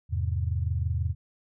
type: chord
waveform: sine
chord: E augmented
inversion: none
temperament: just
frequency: 82.41 / 103.01 / 128.76 Hz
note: E2 / G#2 / B#2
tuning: 0 / -14 / -27 cents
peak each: -27 / -30 / -33 dBFS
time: 0.09-1.15 s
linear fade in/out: 50 ms
effects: none